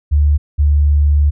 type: tone pair in turn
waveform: sine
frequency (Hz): 73.42 / 73.1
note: D2 / D2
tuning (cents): 0 / -7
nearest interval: unison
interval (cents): 7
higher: first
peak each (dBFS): -8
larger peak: neither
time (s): 0.11-0.38 / 0.58-1.31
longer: second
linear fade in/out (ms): 20
effects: none